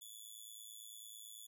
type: tone with amplitude modulation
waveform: 10% pulse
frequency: 3437 Hz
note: A7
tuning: 41 cents flat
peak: -40 dBFS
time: 0.01-1.47 s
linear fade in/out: 10 ms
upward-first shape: sine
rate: 109 Hz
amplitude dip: 80%
effects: none